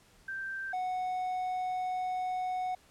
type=tone pair in turn; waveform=sine / triangle; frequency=1568 / 737.4 Hz; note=G6 / F#5; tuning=0 / -6 cents; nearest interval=octave + minor second; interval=1306 cents; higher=first; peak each=-35 / -29 dBFS; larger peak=second; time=0.28-0.73 / 0.73-2.75 s; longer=second; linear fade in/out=5 ms; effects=pink hiss -62 dBFS RMS until 2.9 s + low-pass 11000 Hz 12 dB/octave